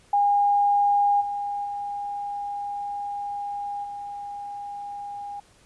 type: tone with level steps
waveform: sine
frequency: 813 Hz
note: G#5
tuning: 37 cents flat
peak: -17 / -26 / -28 / -32 dBFS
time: 0.13-5.4 s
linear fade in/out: 5 ms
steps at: 1.2 / 1.64 / 3.83 s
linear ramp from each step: 20 ms
effects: pink hiss -57 dBFS RMS until 5.65 s + resampled to 24000 Hz